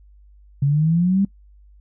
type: exponential sweep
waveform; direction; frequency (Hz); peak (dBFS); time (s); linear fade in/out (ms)
sine; up; 137 to 201.4; -14; 0.62-1.25; 5
effects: noise-tail reverb RT60 0.1 s tail -23 dB re dry + added 50 Hz sine -46 dBFS peak until 1.8 s